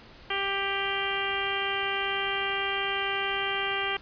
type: harmonic tone with a mistuned harmonic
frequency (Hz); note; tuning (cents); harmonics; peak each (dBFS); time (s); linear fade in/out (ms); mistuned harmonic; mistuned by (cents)
393.8; G4; +8; 1 / 2 / 3 / 4 / 5 / 6 / 7 / 8; -35 / -35 / -35 / -35 / -35 / -35 / -35 / -35; 0.3-3.97; 5; 7; +21
effects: pink hiss -50 dBFS RMS until 4.01 s + resampled to 11025 Hz